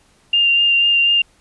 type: tone with vibrato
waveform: sine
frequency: 2794 Hz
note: F7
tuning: in tune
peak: -11 dBFS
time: 0.33-1.22 s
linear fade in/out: 5 ms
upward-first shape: sine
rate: 4.1 Hz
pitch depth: 14 cents each way
effects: pink hiss -55 dBFS RMS until 1.4 s + resampled to 24000 Hz